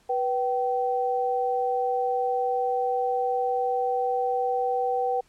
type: tone pair together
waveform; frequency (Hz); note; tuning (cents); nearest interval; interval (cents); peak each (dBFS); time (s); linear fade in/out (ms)
sine; 490 / 770.9; B4 / G5; -14 / -29; minor sixth; 785; -26 / -25; 0.09-5.21; 10
effects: pink hiss -62 dBFS RMS until 5.28 s + low-pass 10000 Hz 12 dB/octave